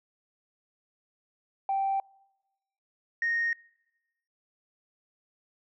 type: tone pair in turn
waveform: sine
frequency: 781 / 1857.5 Hz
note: G5 / A#6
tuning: -7 / -7 cents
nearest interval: octave + minor third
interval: 1500 cents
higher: second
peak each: -24 / -24 dBFS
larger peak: neither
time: 1.69-2 / 3.22-3.53 s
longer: neither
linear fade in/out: 2 ms
effects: noise-tail reverb RT60 1.0 s tail -26 dB re dry + tanh soft clip ceiling -21 dBFS